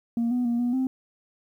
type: tone with pitch steps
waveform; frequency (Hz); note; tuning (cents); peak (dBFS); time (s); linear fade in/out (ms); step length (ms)
sine; 233.6 / 246.9 / 236.7 / 242.9 / 260.6; A#3 / B3 / A#3 / B3 / C4; +4 / 0 / +27 / -29 / -7; -20; 0.17-0.87; 2; 140
effects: tanh soft clip ceiling -20 dBFS + 10-bit